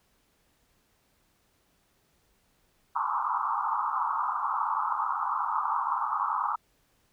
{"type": "band-pass noise", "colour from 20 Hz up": "white", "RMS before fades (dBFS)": -29, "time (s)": [2.95, 6.56], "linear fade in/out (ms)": 10, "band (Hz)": [830, 1300], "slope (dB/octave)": 96, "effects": ["pink hiss -69 dBFS RMS until 7.12 s"]}